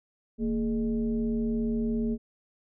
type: tone with frequency modulation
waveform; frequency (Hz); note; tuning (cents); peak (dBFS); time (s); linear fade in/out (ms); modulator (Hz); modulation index
sine; 228.6; A#3; -34; -25; 0.38-2.18; 50; 190; 0.73
effects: none